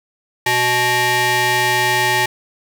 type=ring-modulated tone; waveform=sawtooth; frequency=494.3 Hz; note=B4; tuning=1 cent sharp; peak=-7 dBFS; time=0.46-2.26 s; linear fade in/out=5 ms; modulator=1360 Hz; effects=none